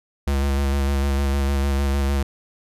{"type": "tone with vibrato", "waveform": "square", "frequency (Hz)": 69.3, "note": "C#2", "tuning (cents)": 0, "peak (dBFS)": -19, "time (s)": [0.27, 2.23], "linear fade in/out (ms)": 5, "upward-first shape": "square", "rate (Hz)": 6.6, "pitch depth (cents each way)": 24, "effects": ["resampled to 32000 Hz"]}